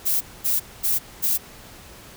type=noise bursts; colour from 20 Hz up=violet; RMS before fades=-21 dBFS; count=4; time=0.05-1.38 s; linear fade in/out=20 ms; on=160 ms; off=230 ms; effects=pink hiss -44 dBFS RMS until 2.16 s